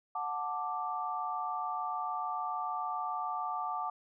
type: chord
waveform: sine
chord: D major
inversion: first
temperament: just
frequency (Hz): 734.2 / 881 / 1174.7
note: F#5 / A5 / D6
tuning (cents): -14 / +2 / 0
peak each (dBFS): -38 / -38 / -36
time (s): 0.15-3.9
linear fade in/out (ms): 5
effects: none